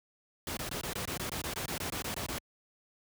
pink noise bursts, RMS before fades -36 dBFS, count 16, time 0.47-2.385 s, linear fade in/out 2 ms, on 100 ms, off 21 ms, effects high-pass 60 Hz 12 dB/octave

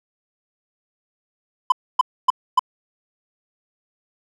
triangle tone bursts, 1011 Hz, B5, 40 cents sharp, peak -8 dBFS, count 4, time 1.7-2.594 s, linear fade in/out 5 ms, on 21 ms, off 270 ms, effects none

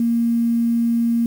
sine tone with quantisation, 233.1 Hz, A#3, in tune, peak -15 dBFS, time 0-1.26 s, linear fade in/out 2 ms, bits 7, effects none

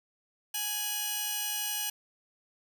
5% pulse tone pair together, 830.6 / 2933 Hz, G#5 / F#7, 0 / -16 cents, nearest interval octave + minor seventh, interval 2184 cents, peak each -24 dBFS, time 0.54-1.9 s, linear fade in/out 5 ms, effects none

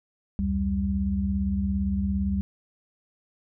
sine tone cluster, 68.8 / 86.3 / 196.4 Hz, C#2 / F2 / G3, -12 / -20 / +4 cents, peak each -28 / -32 / -25 dBFS, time 0.39-2.41 s, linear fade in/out 0 ms, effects none

